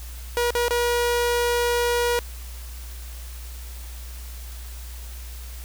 sawtooth tone with dropouts, 480 Hz, B4, 49 cents flat, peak -16 dBFS, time 0.37-2.19 s, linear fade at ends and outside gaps 0 ms, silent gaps 0.506-0.551 / 0.682-0.708 s, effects added 60 Hz sine -34 dBFS peak until 5.64 s + white hiss -44 dBFS RMS until 5.64 s

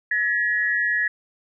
sine tone pair together, 1694 / 1903.7 Hz, G#6 / A#6, +34 / +36 cents, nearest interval major second, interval 202 cents, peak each -22 dBFS, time 0.11-1.08 s, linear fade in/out 5 ms, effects none

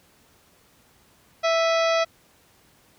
harmonic tone with a mistuned harmonic, 659.3 Hz, E5, in tune, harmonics 1 / 2 / 3 / 4 / 5 / 6 / 7 / 8 / 9, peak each -20 / -26 / -30 / -32 / -34 / -36 / -37 / -38 / -39 dBFS, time 1.43-2.05 s, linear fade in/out 20 ms, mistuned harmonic 4, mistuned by -91 cents, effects pink hiss -58 dBFS RMS until 2.98 s + high-pass 60 Hz 12 dB/octave

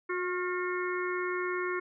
harmonic tone with a mistuned harmonic, 361.7 Hz, F#4, 39 cents flat, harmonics 1 / 3 / 4 / 5 / 6, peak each -32 / -37 / -38 / -39 / -40 dBFS, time 0.09-1.8 s, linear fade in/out 10 ms, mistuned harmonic 4, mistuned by -48 cents, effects none

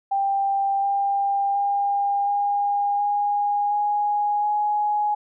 sine tone with pitch steps, 790 / 797.3 / 804.7 / 812.2 / 819.8 / 827.4 / 835 Hz, G5 / G5 / G5 / G#5 / G#5 / G#5 / G#5, +13 / +29 / +45 / -39 / -23 / -7 / +9 cents, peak -19 dBFS, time 0.11-5.15 s, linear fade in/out 10 ms, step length 720 ms, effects none

